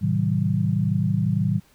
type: chord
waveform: sine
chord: A diminished seventh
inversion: none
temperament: just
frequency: 110 / 132 / 158.4 / 190.08 Hz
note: A2 / C3 / Eb3 / Gb3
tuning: 0 / +16 / +31 / +47 cents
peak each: -24 / -27 / -24 / -24 dBFS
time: 0.01-1.6 s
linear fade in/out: 20 ms
effects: pink hiss -58 dBFS RMS until 1.74 s